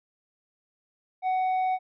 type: tone with tanh clipping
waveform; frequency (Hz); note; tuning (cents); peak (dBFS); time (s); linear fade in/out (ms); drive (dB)
triangle; 746; F#5; +14; -24; 1.22-1.79; 50; 9
effects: none